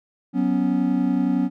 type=chord; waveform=triangle; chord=F# suspended fourth; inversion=none; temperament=just; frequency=185 / 246.7 / 277.5 Hz; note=F#3 / B3 / C#4; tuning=0 / -2 / +2 cents; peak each=-22 / -20 / -20 dBFS; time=0.33-1.5 s; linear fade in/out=50 ms; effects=none